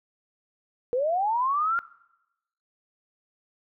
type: linear sweep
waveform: sine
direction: up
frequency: 470.5 to 1411 Hz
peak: -22 dBFS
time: 0.93-1.79 s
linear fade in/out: 0 ms
effects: noise-tail reverb RT60 0.9 s tail -21 dB re dry